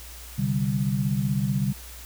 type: chord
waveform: sine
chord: C suspended second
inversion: none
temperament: equal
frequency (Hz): 130.81 / 146.83 / 196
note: C3 / D3 / G3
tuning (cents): 0 / 0 / 0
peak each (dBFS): -26 / -27 / -26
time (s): 0.38-1.73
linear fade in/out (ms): 10
effects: added 60 Hz sine -42 dBFS peak until 2.05 s + white hiss -44 dBFS RMS until 2.05 s